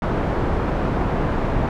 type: low-pass noise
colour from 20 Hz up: pink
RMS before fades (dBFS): -21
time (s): 0.02-1.69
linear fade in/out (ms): 2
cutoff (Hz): 1100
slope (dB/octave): 12
effects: none